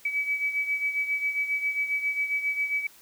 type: beating tone pair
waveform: sine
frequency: 2284 / 2291.4 Hz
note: D7 / D7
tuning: -49 / -43 cents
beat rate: 7.4 Hz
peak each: -26 / -32 dBFS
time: 0.05-2.87 s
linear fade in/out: 5 ms
effects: white hiss -54 dBFS RMS until 3.01 s